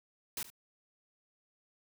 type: noise with echo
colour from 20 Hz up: white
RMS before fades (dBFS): -38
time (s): 0.37-0.43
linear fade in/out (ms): 2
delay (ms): 72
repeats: 1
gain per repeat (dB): -15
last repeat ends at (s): 0.502
effects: none